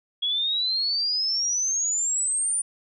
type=exponential sweep; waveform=sine; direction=up; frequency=3322 to 9397 Hz; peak=-22 dBFS; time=0.22-2.62 s; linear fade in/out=10 ms; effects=none